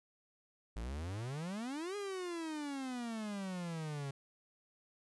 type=exponential two-way sweep; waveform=45% pulse; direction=up then down; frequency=51.91 to 415.3 to 135.9 Hz; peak=-39 dBFS; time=0.76-4.11 s; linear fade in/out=5 ms; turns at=1.96 s; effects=resampled to 24000 Hz + 13-bit